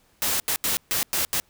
white noise bursts at uneven times, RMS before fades -24 dBFS, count 6, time 0.22-0.4 / 0.48-0.56 / 0.64-0.77 / 0.91-1.03 / 1.13-1.25 / 1.33-1.4 s, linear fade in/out 0 ms, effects pink hiss -62 dBFS RMS until 1.49 s

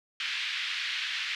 white band-pass noise, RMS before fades -33 dBFS, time 0.2-1.35 s, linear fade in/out 2 ms, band 1700 to 3600 Hz, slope 24 dB/octave, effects none

